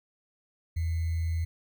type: tone with sample-and-hold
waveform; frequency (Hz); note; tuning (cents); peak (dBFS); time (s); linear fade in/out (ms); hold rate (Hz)
sine; 82.41; E2; 0; -26; 0.76-1.45; 10; 2100
effects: none